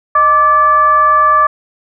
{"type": "tone with frequency modulation", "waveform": "sine", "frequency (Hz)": 1172, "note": "D6", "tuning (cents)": -4, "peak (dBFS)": -6, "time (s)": [0.15, 1.47], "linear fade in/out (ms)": 5, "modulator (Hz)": 553, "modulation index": 0.46, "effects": []}